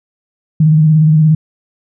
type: tone with vibrato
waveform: sine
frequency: 155.56 Hz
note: D#3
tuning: in tune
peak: -5 dBFS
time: 0.6-1.35 s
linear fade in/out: 5 ms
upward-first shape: square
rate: 17 Hz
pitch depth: 37 cents each way
effects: none